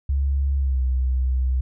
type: tone with pitch glide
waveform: sine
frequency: 69 to 64.01 Hz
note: C#2 to C2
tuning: -7 to -37 cents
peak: -18 dBFS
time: 0.09-1.61 s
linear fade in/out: 5 ms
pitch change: -130 cents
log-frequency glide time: 0.57-0.82 s
effects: none